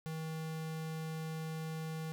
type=tone; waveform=square; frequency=159.4 Hz; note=D#3; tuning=42 cents sharp; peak=-39 dBFS; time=0.06-2.12 s; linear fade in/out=0 ms; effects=none